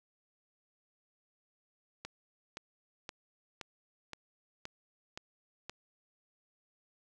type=click train; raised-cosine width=0.2 ms; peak=-24 dBFS; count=8; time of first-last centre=2.05-5.696 s; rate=1.92 Hz; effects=none